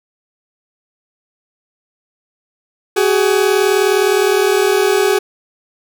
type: tone pair together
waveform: 40% pulse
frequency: 377.4 / 417 Hz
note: F#4 / G#4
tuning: +34 / +7 cents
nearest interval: major second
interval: 173 cents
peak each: -13 dBFS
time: 2.96-5.19 s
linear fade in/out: 10 ms
effects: none